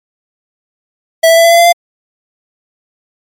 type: tone with pitch steps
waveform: square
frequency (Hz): 655 / 661.1 / 667.2 / 673.4 / 679.7 / 686 / 692.3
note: E5 / E5 / E5 / E5 / F5 / F5 / F5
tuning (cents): -11 / +5 / +21 / +37 / -47 / -31 / -15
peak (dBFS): -4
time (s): 1.23-1.727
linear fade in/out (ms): 10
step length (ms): 71
effects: MP3 64 kbps